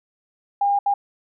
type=tone bursts at uneven times; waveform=sine; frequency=806 Hz; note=G5; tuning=48 cents sharp; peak=-16 dBFS; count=2; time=0.61-0.79 / 0.86-0.94 s; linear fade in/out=5 ms; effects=none